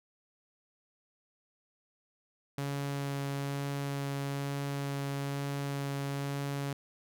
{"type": "tone with vibrato", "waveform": "sawtooth", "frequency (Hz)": 140.2, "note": "C#3", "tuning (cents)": 20, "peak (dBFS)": -29, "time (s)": [2.58, 6.73], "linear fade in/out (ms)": 2, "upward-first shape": "sine", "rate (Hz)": 1.1, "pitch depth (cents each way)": 8, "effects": []}